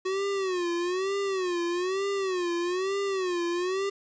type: tone with vibrato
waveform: square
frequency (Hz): 370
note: F#4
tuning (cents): 0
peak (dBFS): -27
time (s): 0.05-3.9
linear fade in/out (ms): 10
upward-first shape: sine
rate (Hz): 1.1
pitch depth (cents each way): 130
effects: resampled to 16000 Hz + 9-bit